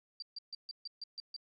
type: tone bursts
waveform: sine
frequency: 4699 Hz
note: D8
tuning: in tune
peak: -40 dBFS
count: 8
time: 0.2-1.364 s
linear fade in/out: 2 ms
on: 23 ms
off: 140 ms
effects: none